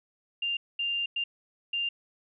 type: tone bursts at uneven times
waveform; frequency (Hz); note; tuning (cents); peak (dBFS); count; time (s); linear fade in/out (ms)
sine; 2794; F7; 0; -27; 4; 0.42-0.57 / 0.79-1.06 / 1.16-1.24 / 1.73-1.89; 5
effects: none